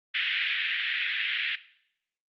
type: band-pass noise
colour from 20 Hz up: pink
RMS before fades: -29 dBFS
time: 0.14-1.56 s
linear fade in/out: 10 ms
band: 1700 to 3400 Hz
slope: 48 dB/octave
effects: noise-tail reverb RT60 0.7 s tail -17 dB re dry + Opus 48 kbps